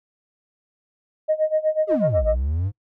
sine tone with tremolo, 622 Hz, D#5, 1 cent flat, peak -14 dBFS, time 1.28-2.36 s, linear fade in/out 20 ms, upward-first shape sine, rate 8.1 Hz, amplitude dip 90%
triangle exponential two-way sweep, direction down then up, 440 to 52.5 to 104.7 Hz, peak -18 dBFS, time 1.87-2.72 s, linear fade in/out 50 ms, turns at 2.26 s
effects noise-tail reverb RT60 0.1 s tail -26 dB re dry + tanh soft clip ceiling -10 dBFS

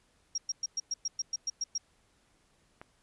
sine tone bursts, 5610 Hz, F8, 7 cents sharp, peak -29 dBFS, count 11, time 0.35-1.78 s, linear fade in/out 5 ms, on 30 ms, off 110 ms
click, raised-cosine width 0.5 ms, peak -30 dBFS, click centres 2.815 s
effects pink hiss -69 dBFS RMS until 3.02 s + resampled to 24000 Hz

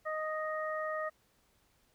harmonic tone, 622.3 Hz, D#5, in tune, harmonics 1 / 2 / 3, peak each -36 / -38 / -41 dBFS, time 0.05-1.1 s, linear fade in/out 20 ms, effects pink hiss -71 dBFS RMS until 1.94 s

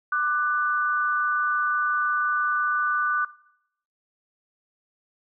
sine tone pair together, 1186 / 1488.2 Hz, D6 / F#6, +17 / +10 cents, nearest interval major third, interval 393 cents, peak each -24 / -23 dBFS, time 0.12-3.25 s, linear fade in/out 5 ms, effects noise-tail reverb RT60 0.7 s tail -18 dB re dry

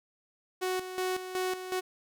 sawtooth tone with tremolo, 370 Hz, F#4, in tune, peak -25 dBFS, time 0.61-1.81 s, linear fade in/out 20 ms, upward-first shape square, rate 2.7 Hz, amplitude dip 65%, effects none

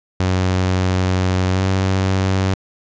sawtooth tone with pitch glide, 92.5 to 95.1 Hz, F#2 to F#2, 0 to +48 cents, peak -11 dBFS, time 0.2-2.54 s, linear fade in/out 0 ms, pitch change +48 cents, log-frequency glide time 1.51-1.61 s, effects resampled to 16000 Hz

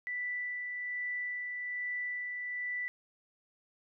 sine tone with tremolo, 1975.5 Hz, B6, in tune, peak -33 dBFS, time 0.07-2.88 s, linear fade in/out 0 ms, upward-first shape sine, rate 1.2 Hz, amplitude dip 30%, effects none

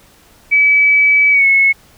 sine tone with pitch glide, 2291 to 2190 Hz, D7 to C#7, -44 to -22 cents, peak -7 dBFS, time 0.51-1.73 s, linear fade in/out 20 ms, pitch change -78 cents, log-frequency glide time 1.31-1.46 s, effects pink hiss -47 dBFS RMS until 1.97 s

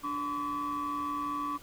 sine tone cluster, 291.3 / 1019 / 1143 Hz, D4 / C6 / D6, -14 / -46 / -47 cents, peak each -36 / -38 / -31 dBFS, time 0.03-1.58 s, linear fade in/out 20 ms, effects tanh soft clip ceiling -27 dBFS + pink hiss -53 dBFS RMS until 1.62 s

